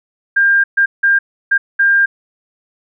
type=tone bursts at uneven times; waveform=sine; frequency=1600 Hz; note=G6; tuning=35 cents sharp; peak=-8 dBFS; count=5; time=0.36-0.64 / 0.77-0.86 / 1.03-1.19 / 1.51-1.58 / 1.79-2.06 s; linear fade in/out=10 ms; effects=none